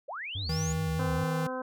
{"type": "linear sweep", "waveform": "sine", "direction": "up", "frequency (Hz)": [467.3, 7040], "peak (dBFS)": -35, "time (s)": [0.08, 0.73], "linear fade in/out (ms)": 10}
{"type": "tone with vibrato", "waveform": "triangle", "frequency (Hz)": 86, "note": "F2", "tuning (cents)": -26, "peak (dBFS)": -31, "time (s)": [0.35, 1.24], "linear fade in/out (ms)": 5, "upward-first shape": "sine", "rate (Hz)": 4.8, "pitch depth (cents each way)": 280}
{"type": "tone", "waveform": "square", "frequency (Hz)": 160, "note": "D#3", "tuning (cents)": 49, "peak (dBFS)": -30, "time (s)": [0.49, 1.47], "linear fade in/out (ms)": 5}
{"type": "harmonic tone", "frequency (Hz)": 256.7, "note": "C4", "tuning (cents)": -33, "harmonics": [1, 2, 3, 4, 5, 6], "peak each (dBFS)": [-38, -35, -42, -39, -44, -43], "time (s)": [0.99, 1.62], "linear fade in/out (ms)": 5}
{"effects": []}